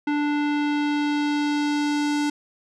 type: tone with low-pass filter sweep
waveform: square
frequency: 293.7 Hz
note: D4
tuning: in tune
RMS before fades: -23 dBFS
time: 0.07-2.3 s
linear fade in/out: 5 ms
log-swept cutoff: 2300 to 7100 Hz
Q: 1.1
effects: none